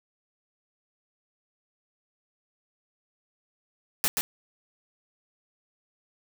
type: noise with echo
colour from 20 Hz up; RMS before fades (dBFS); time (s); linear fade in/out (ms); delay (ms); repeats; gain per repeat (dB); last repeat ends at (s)
white; -24; 4.04-4.08; 0; 130; 1; -3; 4.21
effects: none